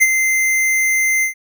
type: tone with ADSR envelope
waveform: square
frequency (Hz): 2078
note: C7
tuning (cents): -12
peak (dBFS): -7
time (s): 0-1.34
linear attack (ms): 23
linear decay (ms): 38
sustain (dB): -7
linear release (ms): 110
effects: none